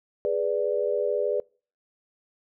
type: chord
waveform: sine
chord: G# diminished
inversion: none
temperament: equal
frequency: 415.3 / 493.9 / 587.3 Hz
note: G#4 / B4 / D5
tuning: 0 / 0 / 0 cents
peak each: -27 dBFS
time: 0.25-1.4 s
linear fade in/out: 0 ms
effects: noise-tail reverb RT60 0.4 s tail -26 dB re dry